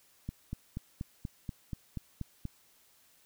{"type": "click train", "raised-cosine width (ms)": 5, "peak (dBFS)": -24, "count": 10, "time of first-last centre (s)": [0.29, 2.453], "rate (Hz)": 4.16, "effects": ["white hiss -65 dBFS RMS until 3.25 s"]}